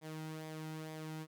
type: tone with flanger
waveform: sawtooth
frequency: 157 Hz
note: D#3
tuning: 16 cents sharp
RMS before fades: -45 dBFS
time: 0.01-1.27 s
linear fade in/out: 50 ms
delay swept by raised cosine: 0.7 to 1.8 ms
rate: 2.2 Hz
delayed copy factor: -0.5
effects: none